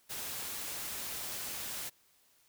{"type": "noise", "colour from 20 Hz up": "white", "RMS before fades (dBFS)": -40, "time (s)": [0.09, 1.9], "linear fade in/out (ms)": 20, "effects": ["white hiss -68 dBFS RMS until 2.48 s"]}